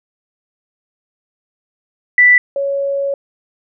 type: tone pair in turn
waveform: sine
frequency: 1975.5 / 556.6 Hz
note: B6 / C#5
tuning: 0 / +7 cents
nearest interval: octave + minor seventh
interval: 2193 cents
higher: first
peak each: -5 / -15 dBFS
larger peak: first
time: 2.18-2.38 / 2.56-3.14 s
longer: second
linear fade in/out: 2 ms
effects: none